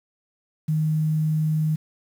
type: tone with quantisation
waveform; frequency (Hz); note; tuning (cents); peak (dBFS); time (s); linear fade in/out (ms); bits
sine; 155.56; D#3; 0; -19; 0.68-1.76; 10; 8
effects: none